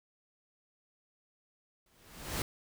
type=noise with exponential growth; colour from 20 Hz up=pink; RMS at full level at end=-32 dBFS; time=1.86-2.42 s; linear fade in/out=2 ms; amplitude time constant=120 ms; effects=none